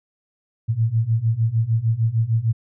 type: beating tone pair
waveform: sine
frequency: 110 / 116.6 Hz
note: A2 / A#2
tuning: 0 / +1 cents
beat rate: 6.6 Hz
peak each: -21 / -19 dBFS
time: 0.68-2.53 s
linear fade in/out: 20 ms
effects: none